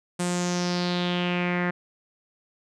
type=tone with low-pass filter sweep; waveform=sawtooth; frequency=177.2 Hz; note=F3; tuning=25 cents sharp; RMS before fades=-26 dBFS; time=0.19-1.71 s; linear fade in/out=10 ms; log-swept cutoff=8800 to 1800 Hz; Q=4; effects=none